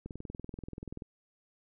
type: click train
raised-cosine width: 3 ms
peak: -28 dBFS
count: 21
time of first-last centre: 0.06-1.022 s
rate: 20.8 Hz
effects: none